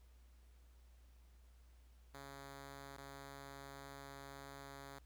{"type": "tone with dropouts", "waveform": "5% pulse", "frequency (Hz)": 138.59, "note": "C#3", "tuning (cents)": 0, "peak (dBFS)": -40, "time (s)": [2.14, 4.99], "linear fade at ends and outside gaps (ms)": 2, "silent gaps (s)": [2.966, 2.981], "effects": ["added 60 Hz sine -61 dBFS peak until 5.05 s", "pink hiss -75 dBFS RMS until 5.05 s"]}